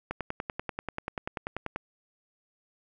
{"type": "click train", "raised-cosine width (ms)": 0.5, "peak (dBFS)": -17, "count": 18, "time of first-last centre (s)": [0.11, 1.76], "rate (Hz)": 10.3, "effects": []}